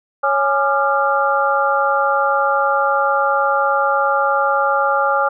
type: harmonic tone with a mistuned harmonic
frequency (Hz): 277.2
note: C#4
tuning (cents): 0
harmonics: 2 / 3 / 4 / 5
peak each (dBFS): -19 / -19 / -19 / -19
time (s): 0.23-5.29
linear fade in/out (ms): 10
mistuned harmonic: 4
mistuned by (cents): +130
effects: none